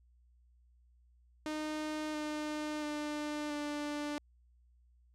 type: tone with pitch steps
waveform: sawtooth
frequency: 306.9 / 302.7 / 298.5 / 294.4 Hz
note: D#4 / D#4 / D4 / D4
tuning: -24 / -48 / +28 / +4 cents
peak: -32 dBFS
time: 1.46-4.18 s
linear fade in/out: 0 ms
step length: 680 ms
effects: added 60 Hz sine -63 dBFS peak until 5.14 s + low-pass 8000 Hz 12 dB/octave